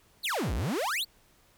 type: exponential two-way sweep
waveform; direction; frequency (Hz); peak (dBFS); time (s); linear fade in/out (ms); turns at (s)
45% pulse; down then up; 4730 to 49 to 4730; -28; 0.23-1.05; 20; 0.54
effects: pink hiss -63 dBFS RMS until 1.57 s